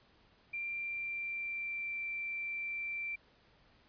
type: tone with pitch glide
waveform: sine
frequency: 2370 to 2348 Hz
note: D7 to D7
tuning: +15 to -1 cents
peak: -36 dBFS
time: 0.53-3.16 s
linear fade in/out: 10 ms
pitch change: -16 cents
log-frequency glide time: 0.69-1.99 s
effects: pink hiss -66 dBFS RMS until 3.88 s + resampled to 11025 Hz